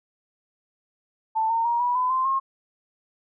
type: tone with pitch steps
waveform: sine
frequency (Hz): 885 / 914.1 / 944.1 / 975.2 / 1007.2 / 1040.4 / 1074.6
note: A5 / A#5 / A#5 / B5 / B5 / C6 / C6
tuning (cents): +10 / -34 / +22 / -22 / +34 / -10 / +46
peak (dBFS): -20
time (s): 1.35-2.4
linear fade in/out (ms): 20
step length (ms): 150
effects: none